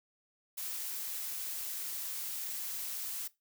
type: noise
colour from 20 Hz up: blue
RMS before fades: -39 dBFS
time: 0.57-3.28 s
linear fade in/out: 10 ms
effects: noise-tail reverb RT60 0.2 s tail -19 dB re dry